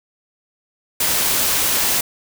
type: noise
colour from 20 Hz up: white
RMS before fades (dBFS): -18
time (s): 1-2.01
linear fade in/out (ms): 5
effects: none